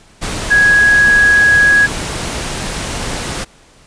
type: tone in noise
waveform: sine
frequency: 1662 Hz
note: G#6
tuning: 1 cent sharp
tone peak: -6 dBFS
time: 0.5-1.87 s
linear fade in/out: 20 ms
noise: pink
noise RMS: -21 dBFS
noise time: 0.21-3.45 s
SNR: +12 dB
effects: pink hiss -46 dBFS RMS until 3.86 s + resampled to 22050 Hz